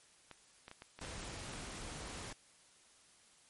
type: clicks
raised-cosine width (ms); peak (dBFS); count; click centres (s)
0.3; -33; 8; 0.313 / 0.681 / 0.714 / 0.821 / 0.99 / 1.049 / 1.229 / 1.536
type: noise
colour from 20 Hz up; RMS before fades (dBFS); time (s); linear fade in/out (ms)
pink; -46; 1.01-2.33; 5
effects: white hiss -65 dBFS RMS until 3.49 s + MP3 48 kbps